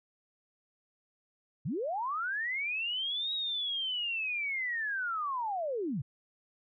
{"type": "linear two-way sweep", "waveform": "sine", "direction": "up then down", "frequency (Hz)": [110, 3829, 110], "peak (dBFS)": -31, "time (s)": [1.65, 6.02], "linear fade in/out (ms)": 10, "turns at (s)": 3.33, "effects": []}